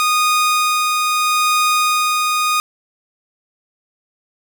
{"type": "tone with tremolo", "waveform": "sawtooth", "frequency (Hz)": 1235, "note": "D#6", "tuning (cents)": -13, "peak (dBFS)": -9, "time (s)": [0, 2.6], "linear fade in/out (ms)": 0, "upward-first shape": "sine", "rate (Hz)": 0.77, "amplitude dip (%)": 25, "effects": []}